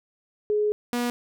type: tone pair in turn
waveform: sine / sawtooth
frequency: 420.2 / 241.8 Hz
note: G#4 / B3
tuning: +20 / -36 cents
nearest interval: minor seventh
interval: 956 cents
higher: first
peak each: -20 dBFS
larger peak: neither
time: 0.5-0.72 / 0.93-1.1 s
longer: first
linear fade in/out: 0 ms
effects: none